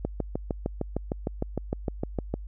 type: click train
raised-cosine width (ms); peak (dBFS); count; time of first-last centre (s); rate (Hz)
2; -14; 16; 0.05-2.34; 6.55
effects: added 50 Hz sine -36 dBFS peak until 2.47 s